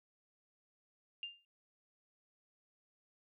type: tone with exponential decay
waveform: sine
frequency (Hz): 2800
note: F7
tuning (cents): +4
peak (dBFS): -37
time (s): 1.23-1.45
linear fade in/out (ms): 1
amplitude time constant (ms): 46
effects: none